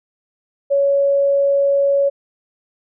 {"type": "tone", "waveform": "sine", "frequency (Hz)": 559, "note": "C#5", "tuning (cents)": 14, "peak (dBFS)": -12, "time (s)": [0.7, 2.1], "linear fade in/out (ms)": 20, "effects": []}